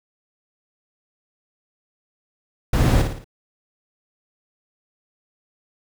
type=noise with echo; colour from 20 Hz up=brown; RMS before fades=-17 dBFS; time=2.73-3.02 s; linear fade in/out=5 ms; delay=56 ms; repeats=4; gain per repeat=-6 dB; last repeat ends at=3.244 s; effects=none